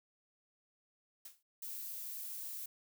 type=noise with exponential decay; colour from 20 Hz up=blue; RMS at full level=-46 dBFS; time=1.25-1.43 s; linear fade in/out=5 ms; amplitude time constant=39 ms
type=noise; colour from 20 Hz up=violet; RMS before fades=-44 dBFS; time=1.62-2.66 s; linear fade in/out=5 ms
effects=none